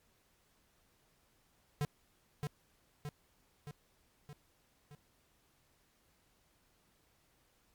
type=tone with echo; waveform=square; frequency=146.83 Hz; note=D3; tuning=in tune; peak=-32 dBFS; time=1.81-1.85 s; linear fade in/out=0 ms; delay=620 ms; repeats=5; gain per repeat=-4 dB; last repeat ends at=4.95 s; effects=pink hiss -72 dBFS RMS until 7.74 s + MP3 96 kbps